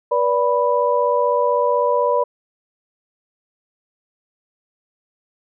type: tone cluster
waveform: sine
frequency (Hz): 485.1 / 581 / 987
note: B4 / D5 / B5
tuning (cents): -31 / -19 / -1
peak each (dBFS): -19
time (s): 0.11-2.24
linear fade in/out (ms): 10
effects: none